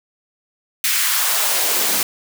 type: noise with high-pass filter sweep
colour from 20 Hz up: white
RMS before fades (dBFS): -18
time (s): 0.84-2.03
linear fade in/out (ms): 2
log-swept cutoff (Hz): 2100 to 200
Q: 1.3
effects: none